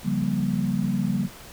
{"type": "chord", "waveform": "sine", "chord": "G half-diminished seventh", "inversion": "second", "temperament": "just", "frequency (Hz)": [141.12, 176.4, 196, 235.2], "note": ["Db3", "F3", "G3", "Bb3"], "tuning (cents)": [31, 18, 0, 16], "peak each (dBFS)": [-29, -28, -25, -28], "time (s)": [0.03, 1.29], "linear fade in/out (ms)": 50, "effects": ["pink hiss -44 dBFS RMS until 1.52 s"]}